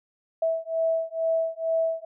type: beating tone pair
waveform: sine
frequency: 652 / 654.2 Hz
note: E5 / E5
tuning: -19 / -13 cents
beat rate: 2.2 Hz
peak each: -26 dBFS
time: 0.42-2.05 s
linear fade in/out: 5 ms
effects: none